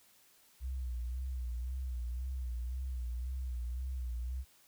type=tone with vibrato; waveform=sine; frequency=62.2 Hz; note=B1; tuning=13 cents sharp; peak=-35 dBFS; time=0.6-4.45 s; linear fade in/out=50 ms; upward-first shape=sine; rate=1.9 Hz; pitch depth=78 cents each way; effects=white hiss -65 dBFS RMS until 4.67 s